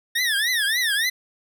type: tone with vibrato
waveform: 25% pulse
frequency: 1800 Hz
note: A6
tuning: 39 cents sharp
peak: -16 dBFS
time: 0.15-1.1 s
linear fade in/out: 10 ms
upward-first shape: triangle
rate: 3.5 Hz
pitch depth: 230 cents each way
effects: none

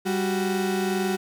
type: tone pair together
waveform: 35% pulse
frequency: 196 / 370 Hz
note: G3 / F#4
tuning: 0 / 0 cents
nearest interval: major seventh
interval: 1100 cents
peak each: -24 / -24 dBFS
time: 0.05-1.17 s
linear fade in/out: 20 ms
effects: none

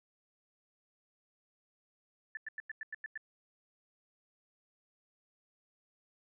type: tone bursts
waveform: sine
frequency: 1755 Hz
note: A6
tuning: 5 cents flat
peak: -38 dBFS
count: 8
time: 2.35-3.176 s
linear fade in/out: 2 ms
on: 21 ms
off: 94 ms
effects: none

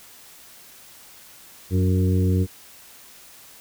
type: harmonic tone with a mistuned harmonic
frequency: 92.5 Hz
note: F#2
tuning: in tune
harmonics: 1 / 2 / 3 / 4 / 5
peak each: -18 / -24 / -28 / -30 / -32 dBFS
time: 1.7-2.47 s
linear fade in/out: 50 ms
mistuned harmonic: 3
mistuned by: +28 cents
effects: white hiss -47 dBFS RMS until 3.6 s

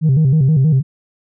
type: tone with vibrato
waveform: sine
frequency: 144.6 Hz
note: D3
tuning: 27 cents flat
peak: -7 dBFS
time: 0.01-0.83 s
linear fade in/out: 50 ms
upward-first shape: square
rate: 6.3 Hz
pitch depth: 150 cents each way
effects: tanh soft clip ceiling -7 dBFS

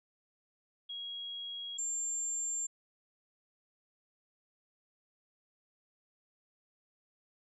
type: tone pair in turn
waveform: sine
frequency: 3300 / 7336 Hz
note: G#7 / A#8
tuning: -12 / -29 cents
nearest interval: octave + major second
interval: 1383 cents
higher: second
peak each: -39 / -33 dBFS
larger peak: second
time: 0.89-1.78 / 1.78-2.67 s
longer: neither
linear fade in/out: 10 ms
effects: none

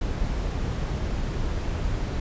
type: noise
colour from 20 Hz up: brown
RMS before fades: -27 dBFS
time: 0.01-2.2 s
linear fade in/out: 5 ms
effects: resampled to 16000 Hz

